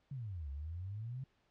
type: exponential two-way sweep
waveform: sine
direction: down then up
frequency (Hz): 145 to 67.4 to 136.2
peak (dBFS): -40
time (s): 0.11-1.24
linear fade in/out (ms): 5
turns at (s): 0.5
effects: pink hiss -75 dBFS RMS until 1.5 s + low-pass 4000 Hz 12 dB/octave